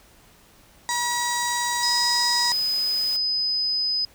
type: harmonic tone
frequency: 962 Hz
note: B5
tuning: 46 cents flat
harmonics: 1 / 2 / 4 / 5 / 6 / 7 / 8 / 9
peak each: -26 / -29 / -32 / -33 / -34 / -34 / -35 / -36 dBFS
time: 0.89-2.52 s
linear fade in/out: 0 ms
type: noise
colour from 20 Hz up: white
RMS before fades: -39 dBFS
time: 0.9-3.17 s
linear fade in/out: 10 ms
type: tone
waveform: sine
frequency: 5020 Hz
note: D#8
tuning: 15 cents sharp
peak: -21 dBFS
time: 1.83-4.05 s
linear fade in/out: 2 ms
effects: pink hiss -54 dBFS RMS until 4.14 s